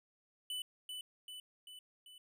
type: tone with echo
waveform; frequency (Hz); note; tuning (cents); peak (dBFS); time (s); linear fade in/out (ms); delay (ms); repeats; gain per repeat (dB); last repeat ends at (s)
square; 2992; F#7; +19; -39; 0.5-0.62; 2; 390; 4; -4; 2.18
effects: none